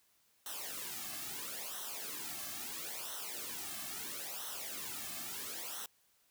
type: noise with flanger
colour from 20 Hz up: white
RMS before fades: -43 dBFS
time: 0.46-5.86 s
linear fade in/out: 2 ms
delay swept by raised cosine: 0.42 to 2.12 ms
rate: 0.75 Hz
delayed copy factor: -0.8
effects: white hiss -72 dBFS RMS until 6.3 s